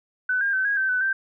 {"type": "tone with pitch steps", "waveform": "sine", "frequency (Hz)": [1505, 1611, 1533, 1643, 1549, 1502, 1565], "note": ["F#6", "G6", "G6", "G#6", "G6", "F#6", "G6"], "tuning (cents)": [29, 47, -39, -19, -21, 26, -3], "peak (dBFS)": -20, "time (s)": [0.29, 1.13], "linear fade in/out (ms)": 5, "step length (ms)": 120, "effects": []}